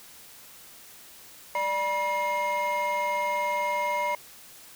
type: tone cluster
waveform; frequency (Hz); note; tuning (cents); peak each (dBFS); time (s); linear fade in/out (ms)
triangle; 591 / 967 / 2129; D5 / B5 / C7; +11 / -37 / +30; -28 / -24 / -29; 1.55-4.15; 2
effects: tanh soft clip ceiling -19 dBFS + white hiss -49 dBFS RMS until 4.75 s